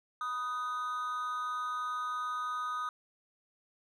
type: tone with amplitude modulation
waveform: triangle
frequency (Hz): 1244.5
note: D#6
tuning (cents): 0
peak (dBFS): -28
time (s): 0.21-2.89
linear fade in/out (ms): 2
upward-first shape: sine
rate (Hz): 257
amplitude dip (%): 70
effects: none